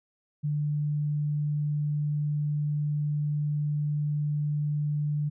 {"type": "tone", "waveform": "sine", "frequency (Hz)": 148.2, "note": "D3", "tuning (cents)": 16, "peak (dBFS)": -25, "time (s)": [0.43, 5.3], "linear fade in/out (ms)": 20, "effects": []}